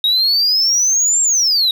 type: exponential two-way sweep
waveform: sine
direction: up then down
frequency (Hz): 3761 to 7530 to 3761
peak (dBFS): -9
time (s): 0.04-1.71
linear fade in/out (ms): 2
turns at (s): 1.22
effects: tanh soft clip ceiling -10 dBFS + 8-bit